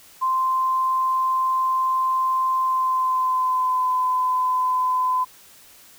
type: tone with pitch glide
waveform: sine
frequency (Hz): 1041 to 1015.5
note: C6 to B5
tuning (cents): -9 to +48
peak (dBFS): -18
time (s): 0.21-5.25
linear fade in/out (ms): 20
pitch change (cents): -43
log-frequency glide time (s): 2.59-3.87
effects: white hiss -49 dBFS RMS until 5.98 s